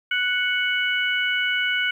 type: harmonic tone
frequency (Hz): 740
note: F#5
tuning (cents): 0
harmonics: 2 / 3 / 4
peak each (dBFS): -23 / -25 / -26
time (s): 0.11-1.91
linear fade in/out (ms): 5
effects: 9-bit